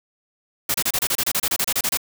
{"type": "noise bursts", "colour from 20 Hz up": "white", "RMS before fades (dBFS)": -21, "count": 16, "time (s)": [0.69, 1.973], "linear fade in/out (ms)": 5, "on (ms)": 53, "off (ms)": 29, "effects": []}